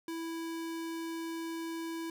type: tone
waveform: square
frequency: 329.6 Hz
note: E4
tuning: in tune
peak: -37 dBFS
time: 0.08-2.1 s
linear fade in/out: 2 ms
effects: none